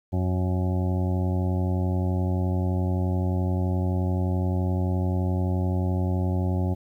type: harmonic tone with a mistuned harmonic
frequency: 91.6 Hz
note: F#2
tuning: 17 cents flat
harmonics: 1 / 2 / 3 / 4 / 6 / 7 / 8 / 9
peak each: -23 / -29 / -33 / -35 / -39 / -40 / -41 / -42 dBFS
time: 0.12-6.75 s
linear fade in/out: 20 ms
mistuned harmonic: 9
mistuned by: +42 cents
effects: 10-bit